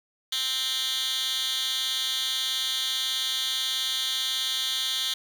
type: tone with high-pass filter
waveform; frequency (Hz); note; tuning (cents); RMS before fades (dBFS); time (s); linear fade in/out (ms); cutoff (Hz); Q
10% pulse; 261.6; C4; 0; -28; 0.32-5.14; 5; 3200; 4.2
effects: none